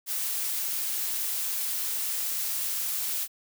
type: noise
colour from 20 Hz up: blue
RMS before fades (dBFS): -30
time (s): 0.06-3.28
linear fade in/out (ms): 50
effects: none